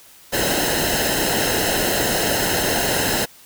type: noise with comb filter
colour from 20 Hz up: pink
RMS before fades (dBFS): -20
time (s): 0.32-3.26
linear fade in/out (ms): 20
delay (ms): 0.86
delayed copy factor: -0.75
effects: white hiss -47 dBFS RMS until 3.45 s